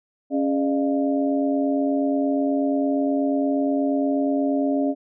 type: harmonic tone with a mistuned harmonic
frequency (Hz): 138.59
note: C#3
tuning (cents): 0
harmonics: 2 / 3 / 4 / 5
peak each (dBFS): -20 / -31 / -26 / -31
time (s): 0.3-4.95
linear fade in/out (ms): 50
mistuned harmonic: 4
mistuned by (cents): +150
effects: none